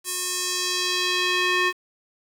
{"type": "tone with band-pass filter sweep", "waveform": "square", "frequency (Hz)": 362.7, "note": "F#4", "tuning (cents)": -34, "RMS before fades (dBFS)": -24, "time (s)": [0.04, 1.73], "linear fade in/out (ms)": 50, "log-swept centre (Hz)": [10000, 2000], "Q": 1.3, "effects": ["7-bit"]}